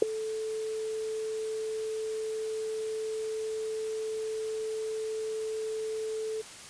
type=tone with ADSR envelope; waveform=sine; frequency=437.6 Hz; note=A4; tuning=9 cents flat; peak=-12 dBFS; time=0.02-6.42 s; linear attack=4 ms; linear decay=6 ms; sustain=-19 dB; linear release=14 ms; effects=white hiss -46 dBFS RMS until 6.69 s + resampled to 22050 Hz